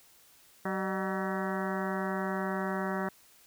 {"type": "harmonic tone with a mistuned harmonic", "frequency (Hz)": 190, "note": "F#3", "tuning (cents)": 46, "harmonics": [1, 2, 3, 4, 5, 6, 7, 8, 9, 10], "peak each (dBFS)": [-34, -37, -39, -40, -41, -42, -42, -43, -44, -44], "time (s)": [0.65, 3.09], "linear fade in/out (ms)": 5, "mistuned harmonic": 3, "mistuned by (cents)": 85, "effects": ["white hiss -60 dBFS RMS until 3.46 s"]}